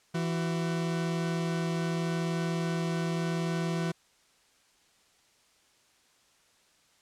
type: tone pair together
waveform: 40% pulse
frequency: 166.7 / 374.2 Hz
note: E3 / F#4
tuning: +20 / +20 cents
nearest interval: octave + major second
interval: 1400 cents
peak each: -28 / -36 dBFS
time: 0.14-3.92 s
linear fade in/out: 10 ms
effects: white hiss -65 dBFS RMS until 7.01 s + low-pass 8000 Hz 12 dB/octave